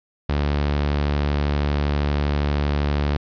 sawtooth tone, 72.6 Hz, D2, 19 cents flat, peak -15 dBFS, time 0.29-3.17 s, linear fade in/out 5 ms, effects resampled to 11025 Hz + 9-bit

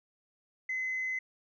sine tone, 2040 Hz, C7, 44 cents flat, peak -30 dBFS, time 0.69-1.19 s, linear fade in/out 5 ms, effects tanh soft clip ceiling -27 dBFS

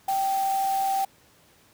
sine tone in noise, 779 Hz, G5, 11 cents flat, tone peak -22 dBFS, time 0.08-1.05 s, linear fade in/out 5 ms, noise white, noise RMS -38 dBFS, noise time 0.08-1.05 s, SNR +13 dB, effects pink hiss -58 dBFS RMS until 1.73 s + high-pass 80 Hz 12 dB/octave

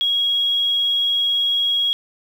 sine tone, 3306 Hz, G#7, 9 cents flat, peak -16 dBFS, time 0.01-1.93 s, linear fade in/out 0 ms, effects 7-bit

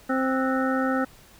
harmonic tone with a mistuned harmonic, 262.6 Hz, C4, 6 cents sharp, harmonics 1 / 2 / 3 / 5 / 6 / 7, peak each -24 / -28 / -32 / -30 / -32 / -36 dBFS, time 0.09-1.05 s, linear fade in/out 10 ms, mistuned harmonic 6, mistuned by -110 cents, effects pink hiss -52 dBFS RMS until 1.39 s

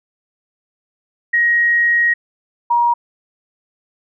sine tone pair in turn, 1887 / 950.1 Hz, A#6 / A#5, +21 / +33 cents, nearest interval octave, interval 1188 cents, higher first, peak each -11 dBFS, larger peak neither, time 1.33-2.14 / 2.7-2.94 s, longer first, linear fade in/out 10 ms, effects none

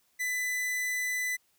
45% pulse tone, 1998 Hz, B6, 20 cents sharp, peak -29 dBFS, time 0.19-1.37 s, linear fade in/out 20 ms, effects white hiss -70 dBFS RMS until 1.58 s

